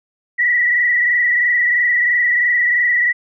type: tone with frequency modulation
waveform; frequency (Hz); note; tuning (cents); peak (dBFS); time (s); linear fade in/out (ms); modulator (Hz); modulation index
sine; 1941; B6; -31; -12; 0.38-3.13; 20; 23; 2.4
effects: none